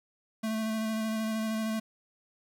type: tone with vibrato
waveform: square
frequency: 220 Hz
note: A3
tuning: in tune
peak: -30 dBFS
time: 0.43-1.8 s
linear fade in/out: 10 ms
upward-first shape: square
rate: 13 Hz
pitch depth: 13 cents each way
effects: 10-bit